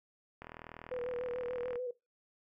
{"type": "click train", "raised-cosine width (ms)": 0.5, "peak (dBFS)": -30, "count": 55, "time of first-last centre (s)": [0.42, 1.757], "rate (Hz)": 40.4}
{"type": "tone with vibrato", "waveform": "sine", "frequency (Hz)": 493.9, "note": "B4", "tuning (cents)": 0, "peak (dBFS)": -35, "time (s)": [0.91, 1.91], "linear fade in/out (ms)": 5, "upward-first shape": "square", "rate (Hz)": 6.8, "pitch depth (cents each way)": 32}
{"effects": ["noise-tail reverb RT60 0.2 s tail -19 dB re dry"]}